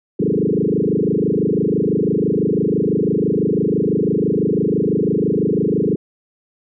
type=tone with frequency modulation; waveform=sine; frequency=303 Hz; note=D#4; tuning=46 cents flat; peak=-14 dBFS; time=0.19-5.96 s; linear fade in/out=10 ms; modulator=26 Hz; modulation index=6; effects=none